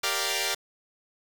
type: chord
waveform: 5% pulse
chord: G minor seventh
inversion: none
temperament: equal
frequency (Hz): 392 / 466.2 / 587.3 / 698.5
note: G4 / Bb4 / D5 / F5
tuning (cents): 0 / 0 / 0 / 0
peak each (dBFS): -20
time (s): 0.03-0.55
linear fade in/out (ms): 10
effects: 7-bit